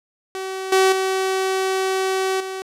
sawtooth tone with level steps, 380.2 Hz, F#4, 47 cents sharp, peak -22 / -9 / -15 / -23 dBFS, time 0.35-2.62 s, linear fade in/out 0 ms, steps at 0.72 / 0.92 / 2.4 s, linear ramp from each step 5 ms, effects low-pass 11000 Hz 12 dB/octave

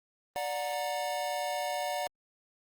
square chord, D augmented, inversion none, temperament equal with one note detuned, 587.3 / 729 / 932.3 Hz, D5 / F#5 / A#5, 0 / -26 / 0 cents, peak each -36 / -35 / -40 dBFS, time 0.36-2.07 s, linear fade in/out 0 ms, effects Opus 24 kbps

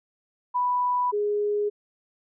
sine tone pair in turn, 987.8 / 414.5 Hz, B5 / G#4, 0 / -3 cents, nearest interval octave + minor third, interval 1503 cents, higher first, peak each -21 / -22 dBFS, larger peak first, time 0.54-1.12 / 1.12-1.7 s, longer neither, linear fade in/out 20 ms, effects none

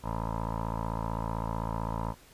15% pulse tone with low-pass filter, 55.7 Hz, A1, 22 cents sharp, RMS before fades -33 dBFS, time 0.02-2.15 s, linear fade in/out 50 ms, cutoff 1000 Hz, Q 5.5, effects pink hiss -56 dBFS RMS until 2.33 s + resampled to 32000 Hz

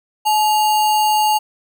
sine tone with sample-and-hold, 854 Hz, G#5, 48 cents sharp, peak -12 dBFS, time 0.25-1.39 s, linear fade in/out 20 ms, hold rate 3675 Hz, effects none

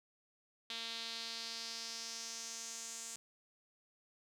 sawtooth tone with band-pass filter sweep, 229 Hz, A#3, 31 cents flat, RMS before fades -45 dBFS, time 0.7-3.16 s, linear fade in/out 0 ms, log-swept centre 3700 to 7400 Hz, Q 3.3, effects none

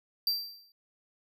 square tone with exponential decay, 4699 Hz, D8, in tune, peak -24 dBFS, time 0.27-0.72 s, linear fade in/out 2 ms, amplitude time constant 97 ms, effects none

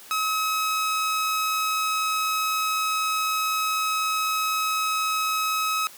sawtooth tone, 1279 Hz, D#6, 47 cents sharp, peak -19 dBFS, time 0.11-5.87 s, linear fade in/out 0 ms, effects white hiss -46 dBFS RMS until 5.97 s + high-pass 200 Hz 12 dB/octave

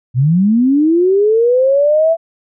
sine linear sweep, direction up, 116.54 to 670 Hz, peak -8 dBFS, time 0.14-2.17 s, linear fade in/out 50 ms, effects none

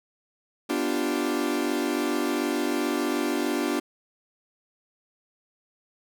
40% pulse chord, G dominant seventh, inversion first, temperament equal, 246.9 / 293.7 / 349.2 / 392 Hz, B3 / D4 / F4 / G4, 0 / 0 / 0 / 0 cents, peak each -30 / -27 / -29 / -32 dBFS, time 0.69-3.8 s, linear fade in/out 10 ms, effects none

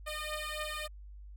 10% pulse beating tone pair, 607 / 610.6 Hz, D#5 / D#5, -43 / -33 cents, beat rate 3.6 Hz, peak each -31 dBFS, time 0.06-0.88 s, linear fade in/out 20 ms, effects added 50 Hz sine -46 dBFS peak until 1.36 s

